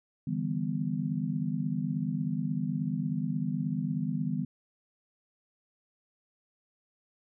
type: chord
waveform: sine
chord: E minor seventh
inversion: third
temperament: just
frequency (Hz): 148.33 / 164.81 / 197.78 / 247.2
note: D3 / E3 / G3 / B3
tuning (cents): +18 / 0 / +16 / +2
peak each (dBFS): -34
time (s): 0.27-4.45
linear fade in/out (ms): 5
effects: none